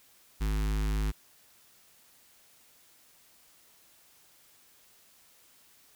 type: tone with notch filter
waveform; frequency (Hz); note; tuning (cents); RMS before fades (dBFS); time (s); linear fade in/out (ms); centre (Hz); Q
square; 51.91; G#1; 0; -29; 0.4-1.12; 20; 600; 1.1
effects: white hiss -61 dBFS RMS until 5.95 s